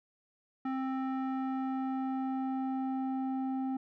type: tone with low-pass filter sweep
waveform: square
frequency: 263.6 Hz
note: C4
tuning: 13 cents sharp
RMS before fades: -34 dBFS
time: 0.65-3.77 s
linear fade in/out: 5 ms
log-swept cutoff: 1400 to 680 Hz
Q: 1.4
effects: none